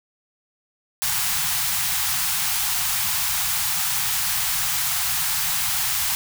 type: band-stop noise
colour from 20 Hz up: white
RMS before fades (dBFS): -23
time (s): 1.02-6.15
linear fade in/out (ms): 0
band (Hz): 180 to 720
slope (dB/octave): 96
effects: none